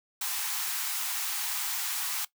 white high-pass noise, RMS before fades -32 dBFS, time 0.21-2.25 s, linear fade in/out 5 ms, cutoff 750 Hz, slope 96 dB/octave, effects noise-tail reverb RT60 0.1 s tail -18 dB re dry

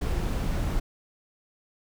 brown noise, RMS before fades -27 dBFS, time 0.01-0.8 s, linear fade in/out 10 ms, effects none

